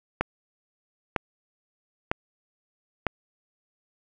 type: click train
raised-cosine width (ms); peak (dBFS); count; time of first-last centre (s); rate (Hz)
0.5; -8; 4; 0.21-3.067; 1.05
effects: none